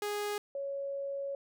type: tone pair in turn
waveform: sawtooth / sine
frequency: 413.8 / 555.7 Hz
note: G#4 / C#5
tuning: -6 / +4 cents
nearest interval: perfect fourth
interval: 510 cents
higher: second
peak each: -29 / -34 dBFS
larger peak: first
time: 0.02-0.38 / 0.55-1.35 s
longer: second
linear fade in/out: 2 ms
effects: none